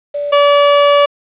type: tone pair in turn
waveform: sine / 30% pulse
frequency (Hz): 580 / 574.7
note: D5 / D5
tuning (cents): -22 / -38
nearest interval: unison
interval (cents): 16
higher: first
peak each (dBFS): -16 / -4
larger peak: second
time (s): 0.14-0.32 / 0.32-1.06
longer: second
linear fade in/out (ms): 10
effects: resampled to 8000 Hz + 7-bit